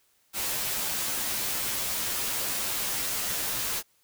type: noise with comb filter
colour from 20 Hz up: white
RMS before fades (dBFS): -30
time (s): 0.33-3.83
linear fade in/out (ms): 50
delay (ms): 12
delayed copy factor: -0.75
effects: white hiss -67 dBFS RMS until 4.03 s